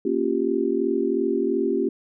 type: chord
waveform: sine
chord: G half-diminished seventh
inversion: first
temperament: equal with one note detuned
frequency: 233.1 / 276.1 / 349.2 / 392 Hz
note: Bb3 / Db4 / F4 / G4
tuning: 0 / -7 / 0 / 0 cents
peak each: -28 / -26 / -25 / -24 dBFS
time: 0.05-1.89 s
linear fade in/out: 5 ms
effects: none